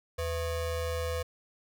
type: ring-modulated tone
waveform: square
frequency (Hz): 290.9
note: D4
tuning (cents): -16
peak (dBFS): -28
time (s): 0.18-1.23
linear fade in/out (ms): 10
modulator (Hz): 210
effects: none